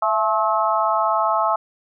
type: harmonic tone with a mistuned harmonic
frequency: 215.3 Hz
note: A3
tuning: 37 cents flat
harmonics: 3 / 4 / 5 / 6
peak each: -22 / -22 / -22 / -22 dBFS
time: 0.02-1.56 s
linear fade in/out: 5 ms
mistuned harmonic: 3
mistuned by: +54 cents
effects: none